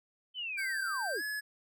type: linear sweep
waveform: sine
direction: down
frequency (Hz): 3100 to 253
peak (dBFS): -35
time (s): 0.34-1.22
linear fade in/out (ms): 50
type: tone with pitch glide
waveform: square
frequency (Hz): 1568 to 1700.1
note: G6 to G#6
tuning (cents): 0 to +40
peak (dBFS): -35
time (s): 0.57-1.41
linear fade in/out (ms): 20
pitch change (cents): +140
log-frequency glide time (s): 1.14-1.22
effects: none